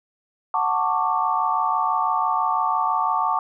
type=chord; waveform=sine; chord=D major seventh; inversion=first; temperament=equal with one note detuned; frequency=740 / 889.7 / 1108.7 / 1174.7 Hz; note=F#5 / A5 / C#6 / D6; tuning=0 / +19 / 0 / 0 cents; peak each=-26 / -23 / -25 / -24 dBFS; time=0.54-3.39 s; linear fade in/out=2 ms; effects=none